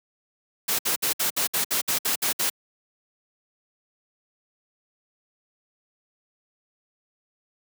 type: noise bursts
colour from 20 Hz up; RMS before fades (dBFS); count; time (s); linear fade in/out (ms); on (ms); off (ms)
white; -24; 11; 0.68-2.5; 10; 110; 61
effects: high-pass 150 Hz 12 dB/octave